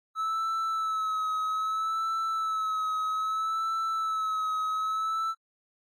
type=tone with vibrato; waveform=triangle; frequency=1300 Hz; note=E6; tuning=24 cents flat; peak=-25 dBFS; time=0.15-5.35 s; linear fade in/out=50 ms; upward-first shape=sine; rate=0.62 Hz; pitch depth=35 cents each way; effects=AAC 48 kbps